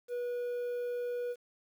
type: tone with quantisation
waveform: triangle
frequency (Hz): 486.2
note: B4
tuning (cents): -27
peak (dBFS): -31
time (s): 0.08-1.36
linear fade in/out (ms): 50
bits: 10
effects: none